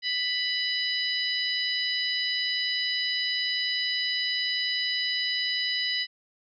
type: harmonic tone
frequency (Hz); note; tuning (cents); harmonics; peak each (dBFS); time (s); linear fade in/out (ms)
991; B5; +6; 2 / 3 / 4 / 5; -31 / -31 / -31 / -31; 0.02-6.07; 50
effects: none